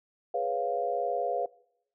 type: chord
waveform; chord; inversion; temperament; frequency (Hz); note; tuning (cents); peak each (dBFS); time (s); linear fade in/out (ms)
sine; C# dominant seventh; second; equal; 415.3 / 493.9 / 554.4 / 698.5; G#4 / B4 / C#5 / E#5; 0 / 0 / 0 / 0; -36 / -32 / -34 / -30; 0.34-1.46; 5
effects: noise-tail reverb RT60 0.8 s tail -23 dB re dry